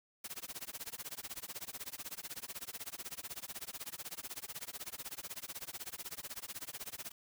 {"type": "noise with tremolo", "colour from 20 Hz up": "white", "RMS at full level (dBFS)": -42, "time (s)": [0.24, 7.12], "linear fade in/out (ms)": 5, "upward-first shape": "sine", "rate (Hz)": 16, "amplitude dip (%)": 100, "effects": []}